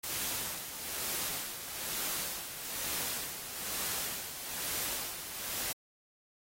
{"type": "noise with tremolo", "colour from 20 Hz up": "white", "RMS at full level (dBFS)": -35, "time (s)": [0.03, 5.73], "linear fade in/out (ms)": 10, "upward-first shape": "sine", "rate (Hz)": 1.1, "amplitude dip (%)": 60, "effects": ["AAC 48 kbps"]}